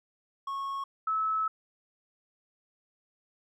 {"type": "tone pair in turn", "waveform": ["triangle", "sine"], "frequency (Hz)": [1098, 1299.7], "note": ["C#6", "E6"], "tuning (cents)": [-17, -25], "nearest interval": "minor third", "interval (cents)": 292, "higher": "second", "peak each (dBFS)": [-30, -26], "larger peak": "second", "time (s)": [[0.47, 0.84], [1.07, 1.48]], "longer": "second", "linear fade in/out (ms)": 5, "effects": []}